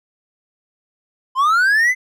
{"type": "linear sweep", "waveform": "triangle", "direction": "up", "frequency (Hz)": [1010, 2072], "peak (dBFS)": -10, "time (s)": [1.35, 1.95], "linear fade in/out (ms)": 50, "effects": []}